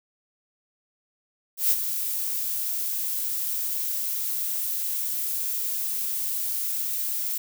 violet noise with ADSR envelope, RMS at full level -19 dBFS, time 1.57-7.38 s, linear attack 140 ms, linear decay 39 ms, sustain -9 dB, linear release 5 ms, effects none

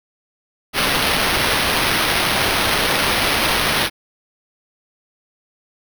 white noise with sample-and-hold, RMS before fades -18 dBFS, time 0.73-3.9 s, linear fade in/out 50 ms, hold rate 7350 Hz, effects none

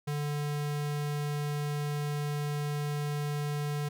square tone, 146.83 Hz, D3, in tune, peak -31 dBFS, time 0.07-3.89 s, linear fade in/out 10 ms, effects none

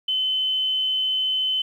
sine tone, 3047 Hz, G7, 50 cents flat, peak -20 dBFS, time 0.08-1.62 s, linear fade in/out 5 ms, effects 9-bit

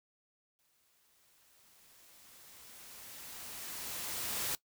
white noise with exponential growth, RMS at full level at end -35 dBFS, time 0.59-4.55 s, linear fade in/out 0 ms, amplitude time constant 860 ms, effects noise-tail reverb RT60 0.1 s tail -20 dB re dry

